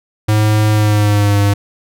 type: tone with pitch glide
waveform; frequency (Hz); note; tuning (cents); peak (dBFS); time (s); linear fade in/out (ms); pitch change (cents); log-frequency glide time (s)
square; 107 to 101.29; A2 to G#2; -48 to -43; -10; 0.28-1.54; 10; -95; 0.71-1.38
effects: none

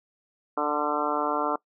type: harmonic tone with a mistuned harmonic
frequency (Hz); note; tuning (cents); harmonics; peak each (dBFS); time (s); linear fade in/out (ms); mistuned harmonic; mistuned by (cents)
148.2; D3; +16; 2 / 3 / 4 / 5 / 6 / 7 / 8 / 9; -32 / -32 / -32 / -32 / -32 / -32 / -32 / -32; 0.57-1.56; 5; 9; +22
effects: noise-tail reverb RT60 0.1 s tail -22 dB re dry

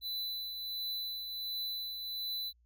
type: tone with tremolo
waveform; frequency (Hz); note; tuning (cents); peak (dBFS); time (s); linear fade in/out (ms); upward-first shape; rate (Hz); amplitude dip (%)
square; 3996; B7; +20; -35; 0.01-2.53; 50; triangle; 1.4; 45
effects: added 59 Hz sine -65 dBFS peak until 2.65 s

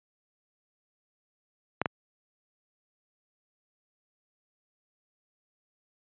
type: clicks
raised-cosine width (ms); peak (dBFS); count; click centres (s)
0.5; -10; 2; 1.816 / 1.858
effects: high-pass 100 Hz 12 dB/octave + resampled to 8000 Hz

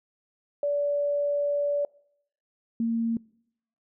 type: tone pair in turn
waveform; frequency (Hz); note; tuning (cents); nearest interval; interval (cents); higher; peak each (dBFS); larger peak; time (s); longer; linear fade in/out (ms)
sine; 577 / 229.4; D5 / A#3; -31 / -28; octave + major third; 1597; first; -23; neither; 0.63-1.85 / 2.8-3.17; first; 2
effects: noise-tail reverb RT60 0.7 s tail -24 dB re dry

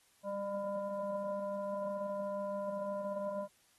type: tone with frequency modulation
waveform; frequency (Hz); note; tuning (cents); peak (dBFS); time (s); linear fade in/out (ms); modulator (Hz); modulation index
sine; 600; D5; +37; -35; 0.23-3.48; 50; 402; 0.76
effects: white hiss -69 dBFS RMS until 3.78 s + AAC 32 kbps

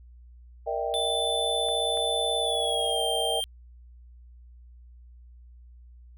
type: chord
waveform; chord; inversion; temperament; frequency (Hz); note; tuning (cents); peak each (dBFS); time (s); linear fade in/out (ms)
sine; E half-diminished seventh; second; equal with one note detuned; 466.2 / 600.7 / 659.3 / 784; Bb4 / D5 / E5 / G5; 0 / +39 / 0 / 0; -32; 0.66-3.41; 20
type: tone with pitch glide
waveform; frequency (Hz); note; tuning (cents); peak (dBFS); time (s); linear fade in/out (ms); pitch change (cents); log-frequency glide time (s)
square; 3520 to 3172; A7 to G7; 0 to +20; -28; 0.94-3.44; 0; -180; 2.38-3
type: clicks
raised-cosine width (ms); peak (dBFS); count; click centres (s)
0.5; -31 / -30; 2; 1.687 / 1.973
effects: added 60 Hz sine -47 dBFS peak until 6.17 s

